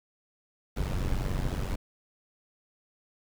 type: noise with amplitude modulation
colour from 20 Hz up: brown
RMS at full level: -26 dBFS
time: 0.76-1.76 s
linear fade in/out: 10 ms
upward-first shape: sine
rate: 94 Hz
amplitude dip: 80%
effects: none